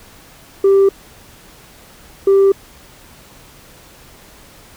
sine tone pair in turn, 392 / 392 Hz, G4 / G4, 0 / 0 cents, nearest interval unison, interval 0 cents, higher neither, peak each -5 dBFS, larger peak neither, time 0.64-0.89 / 2.27-2.52 s, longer neither, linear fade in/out 5 ms, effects tanh soft clip ceiling -6 dBFS + pink hiss -43 dBFS RMS until 4.76 s

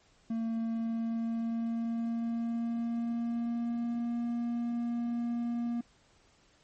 triangle tone with pitch glide, 227 to 236.6 Hz, A#3 to A#3, -46 to +26 cents, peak -28 dBFS, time 0.3-5.81 s, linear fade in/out 5 ms, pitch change +72 cents, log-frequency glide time 0.55-4.21 s, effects pink hiss -65 dBFS RMS until 6.63 s + MP3 32 kbps

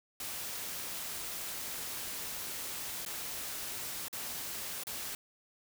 white noise with dropouts, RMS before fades -40 dBFS, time 0.2-5.15 s, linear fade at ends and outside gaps 2 ms, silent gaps 3.051-3.061 / 4.083-4.128 / 4.836-4.869 s, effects none

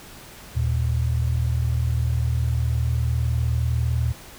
sine tone pair together, 77.78 / 117.63 Hz, D#2 / A#2, 0 / +16 cents, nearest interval perfect fifth, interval 716 cents, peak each -22 dBFS, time 0.55-4.13 s, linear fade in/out 20 ms, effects pink hiss -43 dBFS RMS until 4.38 s

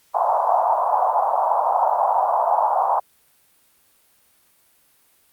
pink band-pass noise, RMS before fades -19 dBFS, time 0.14-3 s, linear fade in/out 10 ms, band 670 to 1000 Hz, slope 48 dB/octave, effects white hiss -59 dBFS RMS until 5.32 s + Opus 48 kbps

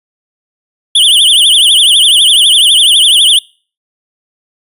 square tone with vibrato, 3213 Hz, G7, 42 cents sharp, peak -4 dBFS, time 0.95-3.39 s, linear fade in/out 5 ms, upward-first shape triangle, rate 12 Hz, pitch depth 220 cents each way, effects noise-tail reverb RT60 0.4 s tail -25 dB re dry + resampled to 32000 Hz

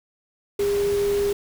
sine tone in noise, 404.4 Hz, G#4, 46 cents flat, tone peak -19 dBFS, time 0.59-1.33 s, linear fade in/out 5 ms, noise pink, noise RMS -34 dBFS, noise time 0.59-1.33 s, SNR +12 dB, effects none

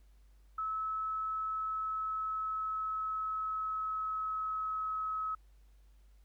sine tone with pitch glide, 1298 to 1283.8 Hz, E6 to E6, -27 to -46 cents, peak -33 dBFS, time 0.58-5.35 s, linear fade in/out 5 ms, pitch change -19 cents, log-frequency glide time 1.41-4.93 s, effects added 50 Hz sine -58 dBFS peak until 6.24 s + pink hiss -75 dBFS RMS until 6.24 s

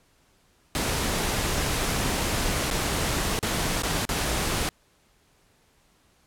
pink noise with dropouts, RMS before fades -26 dBFS, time 0.75-4.69 s, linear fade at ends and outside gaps 0 ms, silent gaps 2.703-2.711 / 3.39-3.428 / 3.821-3.834 / 4.052-4.091 s, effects pink hiss -63 dBFS RMS until 6.26 s + low-pass 12000 Hz 12 dB/octave

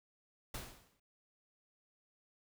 pink noise with exponential decay, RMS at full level -41 dBFS, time 0.54-1 s, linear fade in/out 5 ms, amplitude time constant 100 ms, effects none

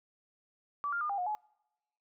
sine tone with pitch steps, 1154 / 1398 / 1210 / 802 / 721 / 848 Hz, D6 / F6 / D#6 / G5 / F#5 / G#5, -31 / +1 / -49 / +39 / -45 / +36 cents, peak -31 dBFS, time 0.84-1.35 s, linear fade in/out 0 ms, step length 85 ms, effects noise-tail reverb RT60 0.9 s tail -26 dB re dry

